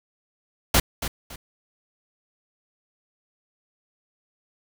pink noise with echo, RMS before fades -17 dBFS, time 0.74-0.8 s, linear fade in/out 5 ms, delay 280 ms, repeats 2, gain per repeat -11 dB, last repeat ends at 1.36 s, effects none

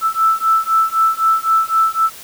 sine beating tone pair, 1318.5 / 1322.4 Hz, E6 / E6, 0 / +5 cents, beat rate 3.9 Hz, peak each -15 dBFS, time 0.01-2.1 s, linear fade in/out 50 ms, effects white hiss -36 dBFS RMS until 2.23 s

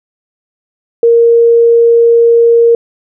sine tone, 466.2 Hz, A#4, in tune, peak -3 dBFS, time 1.03-2.75 s, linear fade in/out 2 ms, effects none

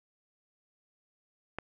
click, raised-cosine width 0.5 ms, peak -20 dBFS, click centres 1.586 s, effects none

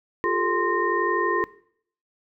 sine tone cluster, 351.7 / 403.2 / 444.3 / 1045 / 1841 Hz, F4 / G4 / A4 / C6 / A#6, +12 / +49 / +17 / -2 / -22 cents, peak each -26 / -29 / -28 / -25 / -28 dBFS, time 0.24-1.44 s, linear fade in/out 0 ms, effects noise-tail reverb RT60 0.6 s tail -19 dB re dry

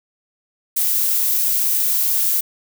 violet noise, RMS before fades -18 dBFS, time 0.76-2.41 s, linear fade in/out 10 ms, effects none

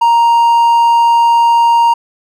triangle tone, 934 Hz, A#5, 3 cents sharp, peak -4 dBFS, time 0.01-1.94 s, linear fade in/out 10 ms, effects none

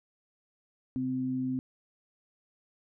sine tone pair together, 130.81 / 258 Hz, C3 / C4, 0 / -24 cents, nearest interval octave, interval 1176 cents, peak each -38 / -29 dBFS, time 0.96-1.59 s, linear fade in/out 0 ms, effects none

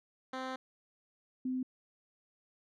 10% pulse / sine tone pair in turn, 260 / 256.6 Hz, C4 / C4, -11 / -34 cents, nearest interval unison, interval 23 cents, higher first, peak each -29 / -32 dBFS, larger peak first, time 0.33-0.56 / 1.45-1.63 s, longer first, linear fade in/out 5 ms, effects low-pass 4000 Hz 12 dB/octave

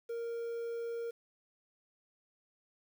triangle tone with quantisation, 466.2 Hz, A#4, in tune, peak -34 dBFS, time 0.09-1.11 s, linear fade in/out 10 ms, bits 10, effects none

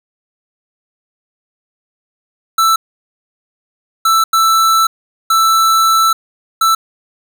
square tone bursts at uneven times, 1324 Hz, E6, 7 cents sharp, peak -9 dBFS, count 5, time 2.58-2.76 / 4.05-4.24 / 4.33-4.87 / 5.3-6.13 / 6.61-6.75 s, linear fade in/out 5 ms, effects none

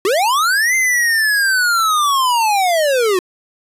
square linear two-way sweep, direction up then down, 352.8 to 2093 to 352.8 Hz, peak -13 dBFS, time 0.05-3.19 s, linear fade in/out 2 ms, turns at 0.75 s, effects resampled to 32000 Hz

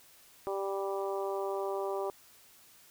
harmonic tone, 196 Hz, G3, in tune, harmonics 2 / 3 / 4 / 5 / 6, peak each -34 / -38 / -40 / -42 / -44 dBFS, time 0.47-2.1 s, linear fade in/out 0 ms, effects white hiss -59 dBFS RMS until 2.9 s

